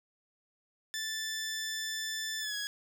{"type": "tone with pitch glide", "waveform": "15% pulse", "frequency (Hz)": [1760, 1667], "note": ["A6", "G#6"], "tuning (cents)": [0, 6], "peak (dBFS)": -28, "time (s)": [0.94, 2.67], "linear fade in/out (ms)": 0, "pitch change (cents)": -94, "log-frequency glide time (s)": [2.4, 2.55], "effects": []}